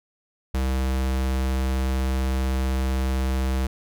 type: tone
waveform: square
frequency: 65.41 Hz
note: C2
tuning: in tune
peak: -22 dBFS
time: 0.54-3.67 s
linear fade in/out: 5 ms
effects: none